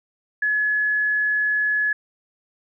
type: tone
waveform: sine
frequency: 1700 Hz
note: G#6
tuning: 40 cents sharp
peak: -18 dBFS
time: 0.42-1.93 s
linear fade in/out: 5 ms
effects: none